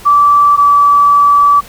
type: tone pair in turn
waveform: sine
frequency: 1160 / 1152 Hz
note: D6 / D6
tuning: -22 / -34 cents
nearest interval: unison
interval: 12 cents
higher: first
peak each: -4 dBFS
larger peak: neither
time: 0.05-0.57 / 0.57-1.61 s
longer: second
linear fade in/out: 20 ms
effects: pink hiss -35 dBFS RMS until 1.68 s